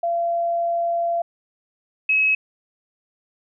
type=tone pair in turn; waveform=sine; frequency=683 / 2565 Hz; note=F5 / E7; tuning=-39 / -48 cents; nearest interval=octave + major seventh; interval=2291 cents; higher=second; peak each=-19 / -15 dBFS; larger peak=second; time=0.03-1.22 / 2.09-2.35 s; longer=first; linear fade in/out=5 ms; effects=none